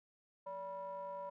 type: ring-modulated tone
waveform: triangle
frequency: 200 Hz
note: G3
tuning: 35 cents sharp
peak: -37 dBFS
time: 0.46-1.3 s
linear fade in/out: 10 ms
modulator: 775 Hz
effects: none